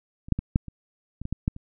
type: clicks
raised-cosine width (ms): 5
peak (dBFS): -28 / -7 / -15 / -7 / -25 / -23 / -19 / -14 / -10 / -27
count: 10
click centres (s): 0.285 / 0.323 / 0.39 / 0.559 / 0.683 / 1.216 / 1.254 / 1.326 / 1.479 / 1.564
effects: none